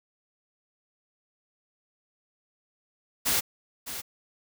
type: noise with echo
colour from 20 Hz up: white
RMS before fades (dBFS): -25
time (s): 3.25-3.41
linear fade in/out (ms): 20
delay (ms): 610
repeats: 1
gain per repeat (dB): -11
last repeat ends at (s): 4.02
effects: none